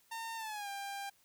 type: tone with pitch glide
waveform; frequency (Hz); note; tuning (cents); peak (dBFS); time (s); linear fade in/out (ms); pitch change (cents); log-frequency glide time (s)
sawtooth; 910 to 796.8; A#5 to G5; -42 to +28; -36; 0.11-1.1; 10; -230; 0.36-0.69
effects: white hiss -69 dBFS RMS until 1.24 s